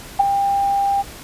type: tone with ADSR envelope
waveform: sine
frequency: 796 Hz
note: G5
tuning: 26 cents sharp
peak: -7 dBFS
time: 0.19-1.03 s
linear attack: 12 ms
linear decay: 14 ms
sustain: -8 dB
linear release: 25 ms
effects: pink hiss -37 dBFS RMS until 1.23 s + resampled to 32000 Hz